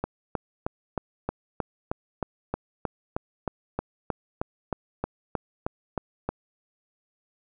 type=click train; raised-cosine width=1 ms; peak=-13 dBFS; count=21; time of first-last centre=0.04-6.29 s; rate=3.2 Hz; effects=none